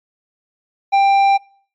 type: tone with tanh clipping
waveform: triangle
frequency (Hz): 790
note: G5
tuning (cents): +13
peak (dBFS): -11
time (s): 0.92-1.38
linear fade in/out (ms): 20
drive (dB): 13
effects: noise-tail reverb RT60 0.5 s tail -25 dB re dry + MP3 64 kbps